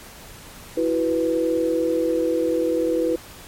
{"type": "chord", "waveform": "sine", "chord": "E suspended second", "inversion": "none", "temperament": "equal", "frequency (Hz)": [329.6, 370, 493.9], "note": ["E4", "F#4", "B4"], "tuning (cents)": [0, 0, 0], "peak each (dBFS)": [-22, -27, -21], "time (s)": [0.77, 3.16], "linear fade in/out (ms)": 5, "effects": ["pink hiss -42 dBFS RMS until 3.47 s", "MP3 64 kbps"]}